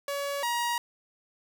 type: tone pair in turn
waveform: sawtooth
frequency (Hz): 565 / 950.2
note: C#5 / A#5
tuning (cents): +33 / +33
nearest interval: major sixth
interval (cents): 900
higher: second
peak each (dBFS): -26 / -23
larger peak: second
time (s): 0.08-0.43 / 0.43-0.78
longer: neither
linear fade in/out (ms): 2
effects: none